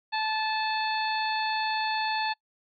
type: harmonic tone with a mistuned harmonic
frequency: 871 Hz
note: A5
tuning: 18 cents flat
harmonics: 1 / 2 / 3 / 4 / 5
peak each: -28 / -33 / -35 / -38 / -35 dBFS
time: 0.12-2.34 s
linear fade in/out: 20 ms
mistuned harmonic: 4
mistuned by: +33 cents
effects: noise-tail reverb RT60 0.1 s tail -24 dB re dry